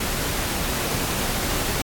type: noise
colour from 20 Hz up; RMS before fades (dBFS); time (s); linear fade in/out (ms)
pink; -25; 0-1.82; 5
effects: AAC 64 kbps